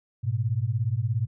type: beating tone pair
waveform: sine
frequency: 105.2 / 122.2 Hz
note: G#2 / B2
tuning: +23 / -18 cents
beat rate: 17 Hz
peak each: -26 dBFS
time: 0.23-1.27 s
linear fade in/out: 20 ms
effects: none